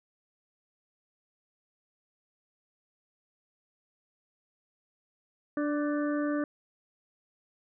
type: harmonic tone with a mistuned harmonic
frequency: 293.7 Hz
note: D4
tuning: in tune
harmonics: 1 / 2 / 4 / 5 / 6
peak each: -28 / -34 / -40 / -42 / -44 dBFS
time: 5.57-6.44 s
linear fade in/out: 2 ms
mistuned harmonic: 5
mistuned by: +38 cents
effects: none